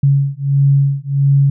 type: beating tone pair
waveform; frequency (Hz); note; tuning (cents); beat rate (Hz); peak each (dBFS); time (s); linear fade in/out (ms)
sine; 138.59 / 140.09; C#3 / C#3; 0 / +19; 1.5; -13; 0.03-1.5; 5
effects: none